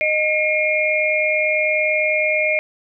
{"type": "tone cluster", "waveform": "sine", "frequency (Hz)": [615, 2154, 2395], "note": ["D#5", "C7", "D7"], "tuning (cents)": [-20, 50, 33], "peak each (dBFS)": -20, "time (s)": [0.01, 2.59], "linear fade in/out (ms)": 0, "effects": []}